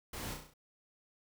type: noise with echo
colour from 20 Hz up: pink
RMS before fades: -43 dBFS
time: 0.13-0.34 s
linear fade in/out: 5 ms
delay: 33 ms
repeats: 6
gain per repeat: -4 dB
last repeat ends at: 0.538 s
effects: none